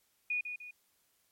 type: tone with echo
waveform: sine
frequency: 2460 Hz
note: D#7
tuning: 20 cents flat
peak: -30 dBFS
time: 0.3-0.41 s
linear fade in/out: 5 ms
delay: 150 ms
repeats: 2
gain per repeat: -7 dB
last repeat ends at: 0.71 s
effects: white hiss -73 dBFS RMS until 1.31 s + MP3 64 kbps